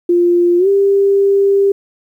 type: tone with pitch glide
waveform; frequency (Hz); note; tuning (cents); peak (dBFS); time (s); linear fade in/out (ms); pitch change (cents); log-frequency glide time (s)
sine; 349.2 to 396.5; F4 to G4; 0 to +20; -8; 0.09-1.72; 5; +220; 0.58-0.68
effects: 8-bit